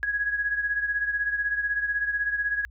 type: beating tone pair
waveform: sine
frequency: 1661.2 / 1677.2 Hz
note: G#6 / G#6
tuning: 0 / +17 cents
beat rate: 16 Hz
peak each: -25 / -31 dBFS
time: 0.03-2.65 s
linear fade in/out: 0 ms
effects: added 60 Hz sine -46 dBFS peak until 2.7 s